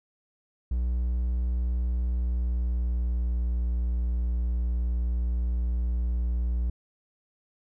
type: tone with pitch glide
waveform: triangle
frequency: 60.7 to 59.69 Hz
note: B1 to A#1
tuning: -29 to +42 cents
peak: -22 dBFS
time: 0.71-6.7 s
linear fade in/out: 5 ms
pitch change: -29 cents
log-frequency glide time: 2.02-3.36 s
effects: none